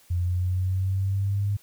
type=linear sweep; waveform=sine; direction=up; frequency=87.31 to 102 Hz; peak=-22 dBFS; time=0.1-1.57 s; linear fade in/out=10 ms; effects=white hiss -57 dBFS RMS until 1.62 s